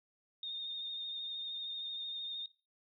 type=tone with vibrato; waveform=sine; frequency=3670 Hz; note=A#7; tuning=28 cents flat; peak=-38 dBFS; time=0.43-2.46 s; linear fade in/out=2 ms; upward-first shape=triangle; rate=13 Hz; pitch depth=31 cents each way; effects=noise-tail reverb RT60 0.3 s tail -19 dB re dry